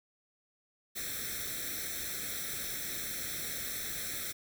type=noise with comb filter; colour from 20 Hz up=white; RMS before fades=-38 dBFS; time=0.95-4.33 s; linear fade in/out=20 ms; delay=0.52 ms; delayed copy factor=+0.95; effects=none